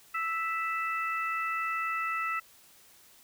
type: harmonic tone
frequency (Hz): 659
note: E5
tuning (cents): -1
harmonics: 2 / 3 / 4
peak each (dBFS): -31 / -35 / -37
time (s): 0.14-2.4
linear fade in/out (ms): 10
effects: white hiss -58 dBFS RMS until 3.23 s